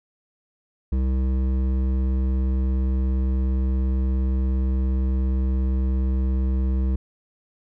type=tone with hard clipping; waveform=sine; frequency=64.9 Hz; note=C2; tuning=13 cents flat; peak=-21 dBFS; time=0.92-6.96 s; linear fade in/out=5 ms; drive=11 dB; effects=none